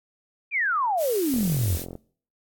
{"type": "exponential sweep", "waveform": "sine", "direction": "down", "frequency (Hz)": [2489, 74.4], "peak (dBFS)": -21, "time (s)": [0.51, 1.79], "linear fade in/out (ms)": 50}
{"type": "noise", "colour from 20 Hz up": "blue", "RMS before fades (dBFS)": -33, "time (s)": [0.97, 1.86], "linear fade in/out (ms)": 50}
{"type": "click train", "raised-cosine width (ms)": 2, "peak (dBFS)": -23, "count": 28, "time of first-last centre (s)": [1.34, 1.954], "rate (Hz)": 44}
{"effects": ["noise-tail reverb RT60 0.5 s tail -22 dB re dry", "AAC 64 kbps"]}